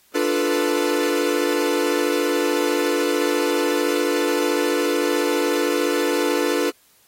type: chord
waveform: 45% pulse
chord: B half-diminished seventh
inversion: first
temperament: equal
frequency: 293.7 / 349.2 / 440 / 493.9 Hz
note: D4 / F4 / A4 / B4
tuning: 0 / 0 / 0 / 0 cents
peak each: -24 dBFS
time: 0.14-6.71 s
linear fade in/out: 20 ms
effects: white hiss -57 dBFS RMS until 7.07 s + AAC 48 kbps